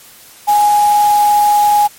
sine tone in noise, 830.6 Hz, G#5, in tune, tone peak -7 dBFS, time 0.47-1.88 s, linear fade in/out 20 ms, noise white, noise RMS -25 dBFS, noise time 0.47-1.88 s, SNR +15 dB, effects white hiss -40 dBFS RMS until 1.98 s + MP3 64 kbps

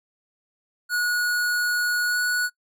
square tone with pitch glide, 1456 to 1467.8 Hz, F#6 to F#6, -28 to -14 cents, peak -22 dBFS, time 0.89-2.5 s, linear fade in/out 50 ms, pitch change +14 cents, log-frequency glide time 2.06-2.18 s, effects noise-tail reverb RT60 0.1 s tail -22 dB re dry

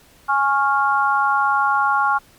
sine chord, Db major, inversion second, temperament equal with one note detuned, 830.6 / 1100.4 / 1396.9 Hz, Ab5 / Db6 / F6, 0 / -13 / 0 cents, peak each -19 dBFS, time 0.28-2.19 s, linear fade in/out 20 ms, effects pink hiss -51 dBFS RMS until 2.38 s + MP3 96 kbps

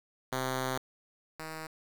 5% pulse tone pair in turn, 130 / 158.41 Hz, C3 / D#3, -11 / +31 cents, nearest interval minor third, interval 342 cents, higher second, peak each -20 / -28 dBFS, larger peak first, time 0.32-0.78 / 1.39-1.67 s, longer first, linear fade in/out 5 ms, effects 8-bit

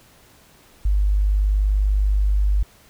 sine tone, 50.3 Hz, G1, 45 cents sharp, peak -15 dBFS, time 0.85-2.63 s, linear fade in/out 5 ms, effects pink hiss -52 dBFS RMS until 2.89 s

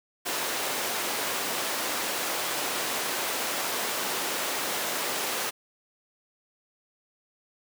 pink high-pass noise, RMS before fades -30 dBFS, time 0.25-5.51 s, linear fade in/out 20 ms, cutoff 420 Hz, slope 12 dB/octave, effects none

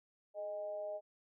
sine tone with amplitude modulation, 619 Hz, D#5, 9 cents flat, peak -36 dBFS, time 0.34-1.01 s, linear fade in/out 50 ms, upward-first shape sine, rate 196 Hz, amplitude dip 60%, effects none

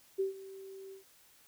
sine tone with ADSR envelope, 386.3 Hz, G4, 25 cents flat, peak -27 dBFS, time 0.18-1.04 s, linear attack 20 ms, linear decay 130 ms, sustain -18 dB, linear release 120 ms, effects white hiss -63 dBFS RMS until 1.47 s

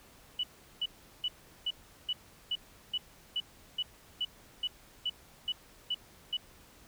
sine tone bursts, 2960 Hz, F#7, in tune, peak -29 dBFS, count 15, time 0.39-6.37 s, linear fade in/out 5 ms, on 44 ms, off 380 ms, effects pink hiss -58 dBFS RMS until 6.87 s

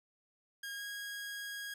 sawtooth tone with pitch glide, 1627 to 1642.1 Hz, G#6 to G#6, -36 to -20 cents, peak -37 dBFS, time 0.63-1.74 s, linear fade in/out 5 ms, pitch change +16 cents, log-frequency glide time 0.75-0.82 s, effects none

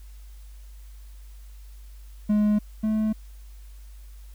triangle tone pair in turn, 209.8 / 216.6 Hz, G#3 / A3, +18 / -27 cents, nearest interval minor second, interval 55 cents, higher second, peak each -16 / -19 dBFS, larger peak first, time 2.29-2.59 / 2.83-3.13 s, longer neither, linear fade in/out 10 ms, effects added 50 Hz sine -41 dBFS peak until 4.34 s + white hiss -59 dBFS RMS until 4.34 s

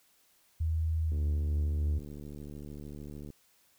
sine tone with pitch glide, 80.3 to 76.63 Hz, E2 to D#2, -45 to -26 cents, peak -27 dBFS, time 0.6-1.99 s, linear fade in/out 10 ms, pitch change -81 cents, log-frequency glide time 1.05-1.15 s
click train, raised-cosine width 3 ms, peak -32 dBFS, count 161, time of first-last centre 1.12-3.303 s, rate 73.3 Hz
effects white hiss -67 dBFS RMS until 3.78 s

